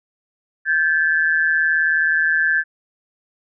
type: tone pair together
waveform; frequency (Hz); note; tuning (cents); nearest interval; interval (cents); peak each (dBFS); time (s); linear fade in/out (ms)
sine; 1568 / 1727; G6 / A6; 0 / -33; major second; 167; -17 / -18; 0.65-2.64; 50
effects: none